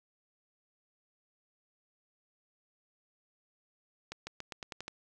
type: accelerating click train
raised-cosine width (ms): 0.2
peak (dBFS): -23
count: 8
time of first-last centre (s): 4.12-4.88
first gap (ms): 150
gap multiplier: 0.89
effects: none